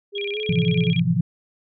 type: tone with pitch glide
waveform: sine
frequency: 404.7 to 427 Hz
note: G#4 to G#4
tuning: -45 to +48 cents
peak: -26 dBFS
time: 0.12-0.93 s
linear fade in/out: 50 ms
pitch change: +93 cents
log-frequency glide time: 0.32-0.38 s
type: tone with vibrato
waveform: sine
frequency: 2798 Hz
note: F7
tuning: 3 cents sharp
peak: -28 dBFS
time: 0.15-1 s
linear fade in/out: 5 ms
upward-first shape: square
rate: 16 Hz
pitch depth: 280 cents each way
type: chord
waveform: sine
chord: F major seventh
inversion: first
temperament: equal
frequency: 110 / 130.81 / 164.81 / 174.61 Hz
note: A2 / C3 / E3 / F3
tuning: 0 / 0 / 0 / 0 cents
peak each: -27 / -25 / -21 / -21 dBFS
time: 0.49-1.21 s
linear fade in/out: 5 ms
effects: none